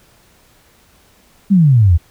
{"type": "exponential sweep", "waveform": "sine", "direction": "down", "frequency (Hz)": [207.7, 77.8], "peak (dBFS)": -6, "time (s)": [1.5, 1.98], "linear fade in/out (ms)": 20, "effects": ["pink hiss -51 dBFS RMS until 2.1 s"]}